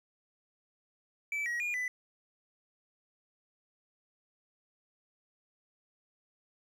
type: tone with pitch steps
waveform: triangle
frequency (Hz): 2312 / 1904 / 2429 / 1996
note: D7 / A#6 / D#7 / B6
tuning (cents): -28 / +36 / -42 / +18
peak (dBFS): -30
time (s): 1.32-1.88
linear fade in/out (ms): 2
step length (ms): 140
effects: none